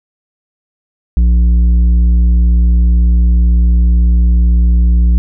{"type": "tone with tanh clipping", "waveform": "sine", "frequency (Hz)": 59, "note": "A#1", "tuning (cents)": 22, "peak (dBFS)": -7, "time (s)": [1.17, 5.18], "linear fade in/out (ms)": 0, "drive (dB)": 7, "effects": []}